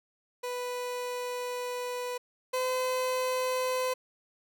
30% pulse tone pair in turn, 493.9 / 510.7 Hz, B4 / C5, 0 / -42 cents, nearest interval minor second, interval 58 cents, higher second, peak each -30 / -25 dBFS, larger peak second, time 0.43-2.18 / 2.53-3.94 s, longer first, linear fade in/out 10 ms, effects none

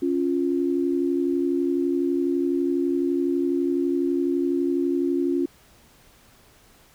sine tone pair together, 277.2 / 349.2 Hz, C#4 / F4, 0 / 0 cents, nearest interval major third, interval 400 cents, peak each -23 dBFS, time 0.02-5.46 s, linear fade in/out 5 ms, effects pink hiss -55 dBFS RMS until 6.94 s

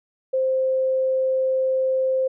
sine tone, 523.3 Hz, C5, in tune, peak -18 dBFS, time 0.33-2.28 s, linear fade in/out 10 ms, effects none

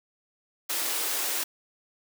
white high-pass noise, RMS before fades -29 dBFS, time 0.69-1.44 s, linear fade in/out 10 ms, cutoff 270 Hz, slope 48 dB/octave, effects none

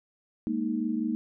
sine chord, Ab suspended second, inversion none, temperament equal, 207.7 / 233.1 / 311.1 Hz, Ab3 / Bb3 / Eb4, 0 / 0 / 0 cents, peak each -33 / -29 / -31 dBFS, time 0.47-1.15 s, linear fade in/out 0 ms, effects none

